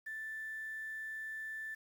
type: tone with quantisation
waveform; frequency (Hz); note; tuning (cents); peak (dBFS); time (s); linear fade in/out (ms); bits
sine; 1762; A6; +2; -40; 0.06-1.75; 10; 10
effects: none